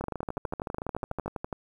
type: two click trains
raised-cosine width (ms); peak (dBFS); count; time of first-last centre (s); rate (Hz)
1; -19 / -18; 18 / 19; 0.01-1.26 / 0.04-1.528; 13.6 / 12.1
effects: 9-bit